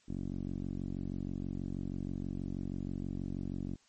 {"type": "tone with low-pass filter", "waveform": "10% pulse", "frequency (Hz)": 46.25, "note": "F#1", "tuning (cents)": 0, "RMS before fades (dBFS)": -38, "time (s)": [0.08, 3.76], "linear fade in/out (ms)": 10, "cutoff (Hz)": 290, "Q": 1.7, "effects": ["white hiss -68 dBFS RMS until 3.88 s", "MP3 32 kbps"]}